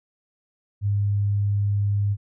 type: tone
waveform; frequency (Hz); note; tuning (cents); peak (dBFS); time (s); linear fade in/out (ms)
sine; 101.6; G#2; -38; -19; 0.81-2.17; 50
effects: none